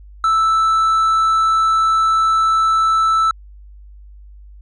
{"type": "tone", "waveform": "triangle", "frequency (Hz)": 1318.5, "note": "E6", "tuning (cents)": 0, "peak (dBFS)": -10, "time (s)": [0.24, 3.31], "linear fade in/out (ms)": 2, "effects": ["added 50 Hz sine -37 dBFS peak until 4.61 s", "resampled to 24000 Hz"]}